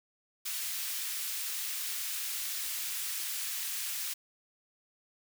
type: high-pass noise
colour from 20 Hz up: white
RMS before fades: -36 dBFS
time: 0.45-4.14 s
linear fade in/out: 10 ms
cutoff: 1800 Hz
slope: 12 dB/octave
effects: none